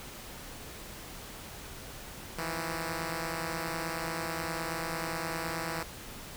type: beating tone pair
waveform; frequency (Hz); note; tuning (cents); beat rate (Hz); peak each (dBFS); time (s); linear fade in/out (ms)
5% pulse; 162.8 / 172.2; E3 / F3; -21 / -24; 9.4; -23 / -28; 2.38-5.83; 2
effects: pink hiss -45 dBFS RMS until 6.36 s